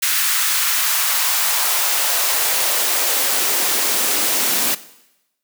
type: noise with high-pass filter sweep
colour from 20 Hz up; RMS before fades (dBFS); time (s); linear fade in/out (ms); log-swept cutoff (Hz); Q
white; -18; 0.02-4.75; 10; 1600 to 220; 1.3
effects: noise-tail reverb RT60 0.9 s tail -17 dB re dry